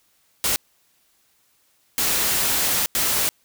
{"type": "noise bursts at uneven times", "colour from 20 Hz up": "white", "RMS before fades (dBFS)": -21, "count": 3, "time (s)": [[0.44, 0.56], [1.98, 2.86], [2.95, 3.29]], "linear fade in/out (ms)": 0, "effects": ["white hiss -63 dBFS RMS until 3.44 s"]}